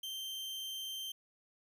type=tone; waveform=40% pulse; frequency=3136 Hz; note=G7; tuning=in tune; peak=-39 dBFS; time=0.03-1.12 s; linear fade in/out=5 ms; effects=none